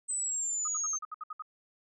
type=exponential sweep; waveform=sine; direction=down; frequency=8160 to 6272 Hz; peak=-30 dBFS; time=0.08-0.99 s; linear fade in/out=20 ms
type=tone bursts; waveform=sine; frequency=1251 Hz; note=D#6; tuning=9 cents sharp; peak=-36 dBFS; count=9; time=0.65-1.423 s; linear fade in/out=5 ms; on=29 ms; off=64 ms
effects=none

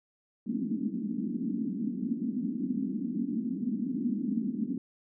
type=band-pass noise; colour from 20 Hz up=white; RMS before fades=-32 dBFS; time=0.46-4.78 s; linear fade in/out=5 ms; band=200 to 270 Hz; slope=48 dB/octave; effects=none

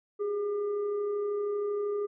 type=tone with frequency modulation; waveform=sine; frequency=411.9 Hz; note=G#4; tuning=14 cents flat; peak=-28 dBFS; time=0.19-2.07 s; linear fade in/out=20 ms; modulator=791 Hz; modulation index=0.33; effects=none

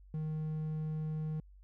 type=tone; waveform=triangle; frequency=155.56 Hz; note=D#3; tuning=in tune; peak=-32 dBFS; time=0.14-1.4 s; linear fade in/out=2 ms; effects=added 48 Hz sine -54 dBFS peak until 1.63 s

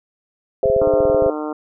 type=chord; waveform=sine; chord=Ab augmented; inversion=none; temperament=equal; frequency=415.3 / 523.3 / 659.3 Hz; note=Ab4 / C5 / E5; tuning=0 / 0 / 0 cents; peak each=-19 / -15 / -20 dBFS; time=0.63-1.3 s; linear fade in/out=2 ms
type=clicks; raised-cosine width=5 ms; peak=-16 dBFS; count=12; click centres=0.657 / 0.7 / 0.764 / 0.818 / 0.874 / 0.938 / 1.005 / 1.053 / 1.099 / 1.147 / 1.223 / 1.263 s
type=harmonic tone; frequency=152 Hz; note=D#3; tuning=40 cents flat; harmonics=2 / 3 / 4 / 5 / 6 / 7 / 8 / 9; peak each=-25 / -29 / -31 / -33 / -35 / -36 / -37 / -38 dBFS; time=0.81-1.53 s; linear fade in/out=5 ms
effects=none

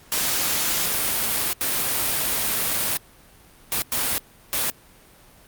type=noise bursts at uneven times; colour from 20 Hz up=white; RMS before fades=-23 dBFS; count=5; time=0.12-1.53 / 1.61-2.97 / 3.72-3.82 / 3.92-4.18 / 4.53-4.7 s; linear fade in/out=0 ms; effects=pink hiss -51 dBFS RMS until 5.47 s + Opus 48 kbps

